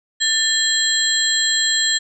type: tone cluster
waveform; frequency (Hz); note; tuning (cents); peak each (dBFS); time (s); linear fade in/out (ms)
sine; 1776 / 3240 / 4100 / 7590; A6 / G#7 / C8 / A#8; +16 / -43 / -36 / +30; -21; 0.2-1.99; 20
effects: none